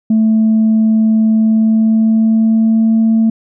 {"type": "tone with pitch glide", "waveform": "sine", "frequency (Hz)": [220, 223.7], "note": ["A3", "A3"], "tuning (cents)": [0, 29], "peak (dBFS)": -6, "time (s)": [0.1, 3.3], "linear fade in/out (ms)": 5, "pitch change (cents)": 29, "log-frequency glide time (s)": [1.31, 2.97], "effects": ["tanh soft clip ceiling -5 dBFS"]}